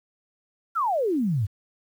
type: exponential sweep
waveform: sine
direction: down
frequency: 1422 to 92.3 Hz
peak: -21 dBFS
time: 0.75-1.47 s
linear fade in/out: 20 ms
effects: 9-bit